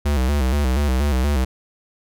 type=tone with vibrato; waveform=square; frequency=68.2 Hz; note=C#2; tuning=28 cents flat; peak=-17 dBFS; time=0.05-1.45 s; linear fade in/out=10 ms; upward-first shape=square; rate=4.2 Hz; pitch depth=110 cents each way; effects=none